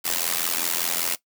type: noise with amplitude modulation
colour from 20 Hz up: white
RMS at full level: -21 dBFS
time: 0.04-1.16 s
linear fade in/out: 20 ms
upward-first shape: sine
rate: 85.1 Hz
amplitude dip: 95%
effects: noise-tail reverb RT60 0.1 s tail -18 dB re dry + high-pass 200 Hz 12 dB/octave